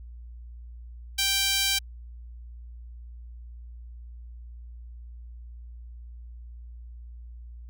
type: tone with high-pass filter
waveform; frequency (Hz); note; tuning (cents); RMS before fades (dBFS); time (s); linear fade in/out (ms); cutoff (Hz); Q
sawtooth; 784; G5; 0; -25; 1.18-1.79; 10; 3200; 1.3
effects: added 59 Hz sine -40 dBFS peak until 7.69 s